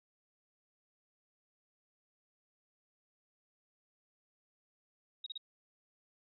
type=tone bursts; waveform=sine; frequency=3784 Hz; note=A#7; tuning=25 cents sharp; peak=-39 dBFS; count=3; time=5.24-5.378 s; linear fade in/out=5 ms; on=24 ms; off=33 ms; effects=none